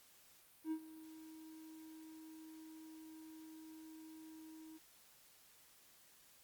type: tone with ADSR envelope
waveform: triangle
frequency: 317 Hz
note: D#4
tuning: 32 cents sharp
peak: -34 dBFS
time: 0.64-4.79 s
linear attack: 74 ms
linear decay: 75 ms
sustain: -17 dB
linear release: 28 ms
effects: white hiss -66 dBFS RMS until 6.43 s + Opus 48 kbps